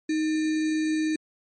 sine tone with sample-and-hold, 312.3 Hz, D#4, 7 cents sharp, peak -22 dBFS, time 0.09-1.16 s, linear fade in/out 5 ms, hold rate 2100 Hz, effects MP3 32 kbps

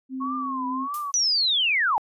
sine tone with tremolo, 261.6 Hz, C4, in tune, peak -28 dBFS, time 0.09-0.88 s, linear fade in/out 50 ms, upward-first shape sine, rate 1.9 Hz, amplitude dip 30%
sine tone with vibrato, 1087 Hz, C#6, 34 cents flat, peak -27 dBFS, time 0.2-1.12 s, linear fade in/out 20 ms, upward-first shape triangle, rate 1.6 Hz, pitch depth 180 cents each way
violet noise with exponential decay, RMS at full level -31 dBFS, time 0.94-1.17 s, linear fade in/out 1 ms, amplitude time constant 49 ms
sine linear sweep, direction down, 6030 to 782 Hz, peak -19 dBFS, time 1.14-1.98 s, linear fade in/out 0 ms
effects resampled to 32000 Hz

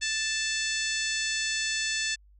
harmonic tone, 880 Hz, A5, in tune, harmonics 2 / 3 / 4 / 5 / 6 / 7 / 8 / 9, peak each -32 / -34 / -35 / -36 / -37 / -37 / -38 / -39 dBFS, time 0.01-2.16 s, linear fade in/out 20 ms, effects added 50 Hz sine -54 dBFS peak until 2.39 s

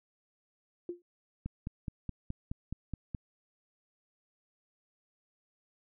sine tone with exponential decay, 350 Hz, F4, 4 cents sharp, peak -31 dBFS, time 0.89-1.02 s, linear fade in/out 2 ms, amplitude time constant 28 ms
click train, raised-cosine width 5 ms, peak -24 dBFS, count 9, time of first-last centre 1.46-3.148 s, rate 4.74 Hz
effects none

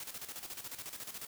white noise with tremolo, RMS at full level -43 dBFS, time 0-1.27 s, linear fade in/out 2 ms, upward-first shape square, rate 14 Hz, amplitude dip 65%, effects none

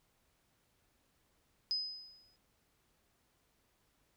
sine tone with exponential decay, 5030 Hz, D#8, 18 cents sharp, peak -30 dBFS, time 1.71-2.36 s, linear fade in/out 0 ms, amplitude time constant 140 ms, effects pink hiss -75 dBFS RMS until 4.16 s

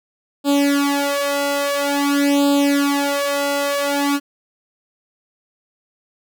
sawtooth tone with flanger, 283.5 Hz, C#4, 39 cents sharp, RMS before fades -18 dBFS, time 0.44-4.2 s, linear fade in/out 50 ms, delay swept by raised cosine 0.25 to 2.05 ms, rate 0.49 Hz, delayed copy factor +0.95, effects none

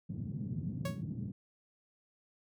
white band-pass noise, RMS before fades -39 dBFS, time 0.09-1.32 s, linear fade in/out 10 ms, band 110 to 190 Hz, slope 24 dB/octave
sawtooth tone with exponential decay, 554.4 Hz, C#5, in tune, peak -31 dBFS, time 0.85-1.03 s, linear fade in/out 5 ms, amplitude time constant 39 ms
effects none

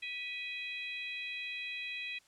harmonic tone with a mistuned harmonic, 656 Hz, E5, 9 cents flat, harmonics 3 / 4 / 5 / 6, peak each -47 / -39 / -47 / -48 dBFS, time 0.02-2.19 s, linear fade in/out 10 ms, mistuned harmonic 4, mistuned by -83 cents, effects white hiss -66 dBFS RMS until 2.27 s + low-pass 8000 Hz 12 dB/octave

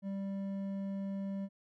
triangle tone with hard clipping, 196 Hz, G3, in tune, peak -37 dBFS, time 0.02-1.49 s, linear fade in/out 50 ms, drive 10 dB, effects none

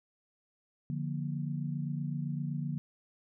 sine chord, Bb major, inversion first, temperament equal with one note detuned, 146.83 / 174.61 / 236.5 Hz, D3 / F3 / Bb3, 0 / 0 / +25 cents, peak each -34 / -38 / -40 dBFS, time 0.9-2.78 s, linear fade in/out 0 ms, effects none

